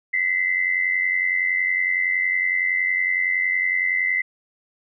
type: tone pair together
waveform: sine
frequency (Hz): 1968.2 / 2059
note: B6 / C7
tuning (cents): -6 / -28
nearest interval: minor second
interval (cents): 78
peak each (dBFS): -24 / -20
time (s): 0.13-4.22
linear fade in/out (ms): 10
effects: none